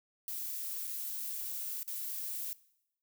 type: noise with dropouts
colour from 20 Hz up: violet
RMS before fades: -39 dBFS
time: 0.28-2.53 s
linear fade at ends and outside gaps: 0 ms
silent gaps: 0.87-0.875 / 1.83-1.878 s
effects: noise-tail reverb RT60 0.8 s tail -20 dB re dry